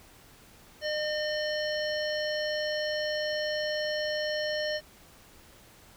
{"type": "harmonic tone", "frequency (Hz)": 607, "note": "D#5", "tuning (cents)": -43, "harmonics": [1, 3, 5, 7, 9], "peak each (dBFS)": [-30, -35, -39, -40, -40], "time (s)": [0.81, 4.81], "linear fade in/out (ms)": 50, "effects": ["pink hiss -55 dBFS RMS until 5.96 s"]}